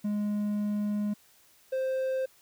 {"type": "tone pair in turn", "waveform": "triangle", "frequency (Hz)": [207.7, 524], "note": ["G#3", "C5"], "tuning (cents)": [0, 2], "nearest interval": "octave + major third", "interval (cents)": 1602, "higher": "second", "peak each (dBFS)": -25, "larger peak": "neither", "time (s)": [[0.04, 1.14], [1.72, 2.26]], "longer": "first", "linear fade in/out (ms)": 10, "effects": ["white hiss -61 dBFS RMS until 2.41 s"]}